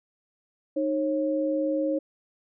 sine tone pair together, 308.2 / 544.4 Hz, D#4 / C#5, -16 / -31 cents, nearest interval minor seventh, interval 985 cents, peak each -26 dBFS, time 0.76-1.99 s, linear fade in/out 10 ms, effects none

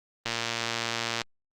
click train, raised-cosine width 0.2 ms, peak -11 dBFS, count 112, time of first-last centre 0.26-1.217 s, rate 116 Hz, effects Opus 32 kbps

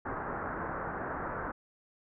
white low-pass noise, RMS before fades -37 dBFS, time 0.05-1.52 s, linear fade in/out 10 ms, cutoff 1600 Hz, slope 48 dB/octave, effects none

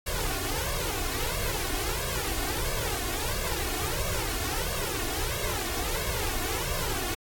pink noise with flanger, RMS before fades -30 dBFS, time 0.06-7.15 s, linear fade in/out 10 ms, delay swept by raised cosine 1.8 to 2.8 ms, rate 1.5 Hz, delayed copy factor +0.9, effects AAC 64 kbps

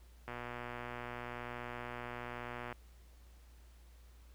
click train, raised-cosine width 0.5 ms, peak -28 dBFS, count 297, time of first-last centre 0.28-2.726 s, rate 121 Hz, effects added 59 Hz sine -56 dBFS peak until 4.34 s + pink hiss -68 dBFS RMS until 4.34 s

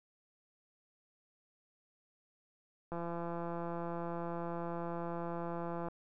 click train, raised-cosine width 1 ms, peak -27 dBFS, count 505, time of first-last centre 2.92-5.885 s, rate 170 Hz, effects none

